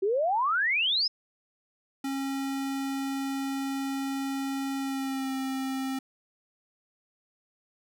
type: exponential sweep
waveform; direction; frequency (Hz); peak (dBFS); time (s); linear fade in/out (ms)
sine; up; 370 to 5290; -23; 0.02-1.08; 10
type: tone with pitch glide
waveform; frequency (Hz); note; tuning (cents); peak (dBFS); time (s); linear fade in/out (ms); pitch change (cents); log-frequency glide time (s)
square; 272.2 to 265.5; C#4 to C4; -31 to +25; -30; 2.04-5.99; 5; -44; 4.78-5.35
effects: none